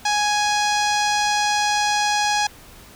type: tone with low-pass filter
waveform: sawtooth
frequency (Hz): 832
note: G#5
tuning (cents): +3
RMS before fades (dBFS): -20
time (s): 0.05-2.47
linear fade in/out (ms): 5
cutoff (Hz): 5900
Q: 2.1
effects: pink hiss -45 dBFS RMS until 2.95 s